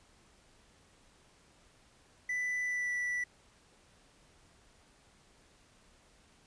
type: tone with pitch glide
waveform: triangle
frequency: 1988 to 1964 Hz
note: B6 to B6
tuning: +11 to -10 cents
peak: -30 dBFS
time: 2.29-3.24 s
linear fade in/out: 5 ms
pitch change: -21 cents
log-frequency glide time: 2.63-2.92 s
effects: pink hiss -64 dBFS RMS until 6.46 s + resampled to 22050 Hz